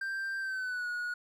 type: tone with pitch glide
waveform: triangle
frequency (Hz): 1576 to 1453.6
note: G6 to F#6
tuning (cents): +9 to -31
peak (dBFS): -31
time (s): 0.01-1.14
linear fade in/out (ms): 5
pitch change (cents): -140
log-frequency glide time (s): 0.39-0.88
effects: none